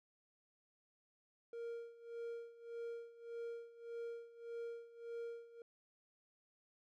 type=tone with tremolo; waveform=triangle; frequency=466.7 Hz; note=A#4; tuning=2 cents sharp; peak=-40 dBFS; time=1.53-5.62 s; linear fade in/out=2 ms; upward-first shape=sine; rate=1.7 Hz; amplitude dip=85%; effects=none